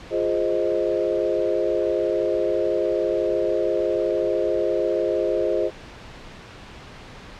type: chord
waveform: sine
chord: F minor seventh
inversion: none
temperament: equal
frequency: 349.2 / 415.3 / 523.3 / 622.3 Hz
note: F4 / Ab4 / C5 / Eb5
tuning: 0 / 0 / 0 / 0 cents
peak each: -25 dBFS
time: 0.1-5.71 s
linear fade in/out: 50 ms
effects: pink hiss -41 dBFS RMS until 7.39 s + low-pass 4000 Hz 12 dB/octave